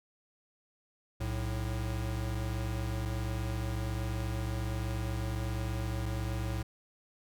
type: tone pair together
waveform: square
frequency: 61.74 / 110 Hz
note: B1 / A2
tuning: 0 / 0 cents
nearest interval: minor seventh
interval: 1000 cents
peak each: -36 / -35 dBFS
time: 1.2-6.63 s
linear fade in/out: 10 ms
effects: none